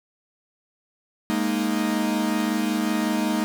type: chord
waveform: 45% pulse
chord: Ab suspended second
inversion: none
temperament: equal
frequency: 207.7 / 233.1 / 311.1 Hz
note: Ab3 / Bb3 / Eb4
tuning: 0 / 0 / 0 cents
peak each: -26 dBFS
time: 1.3-3.44 s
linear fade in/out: 0 ms
effects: none